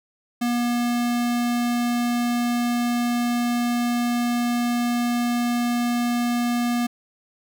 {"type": "tone", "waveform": "square", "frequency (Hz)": 240.2, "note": "B3", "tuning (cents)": -48, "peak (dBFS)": -21, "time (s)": [0.41, 6.87], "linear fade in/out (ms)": 10, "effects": []}